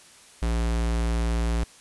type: tone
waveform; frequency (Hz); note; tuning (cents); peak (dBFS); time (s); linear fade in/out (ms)
square; 57.4; A#1; -26; -23; 0.42-1.64; 5
effects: white hiss -51 dBFS RMS until 1.8 s + resampled to 24000 Hz